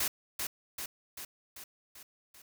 white noise with echo, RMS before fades -31 dBFS, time 0-0.08 s, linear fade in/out 5 ms, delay 390 ms, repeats 6, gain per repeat -4 dB, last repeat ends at 2.42 s, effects none

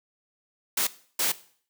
white noise bursts at uneven times, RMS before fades -25 dBFS, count 2, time 0.77-0.87 / 1.19-1.32 s, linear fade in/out 5 ms, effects noise-tail reverb RT60 0.5 s tail -17 dB re dry + high-pass 200 Hz 12 dB/octave

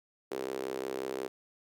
sawtooth tone with high-pass filter, 65.6 Hz, C2, 5 cents sharp, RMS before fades -37 dBFS, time 0.31-1.28 s, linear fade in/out 5 ms, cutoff 400 Hz, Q 4.2, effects none

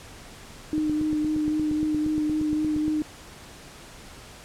sine tone with vibrato, 305.6 Hz, D#4, 31 cents flat, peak -22 dBFS, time 0.73-3.02 s, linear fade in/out 0 ms, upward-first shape triangle, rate 3.8 Hz, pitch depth 19 cents each way
click train, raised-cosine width 3 ms, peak -20 dBFS, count 19, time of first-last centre 0.78-2.88 s, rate 8.57 Hz
effects pink hiss -45 dBFS RMS until 4.44 s + low-pass 10000 Hz 12 dB/octave

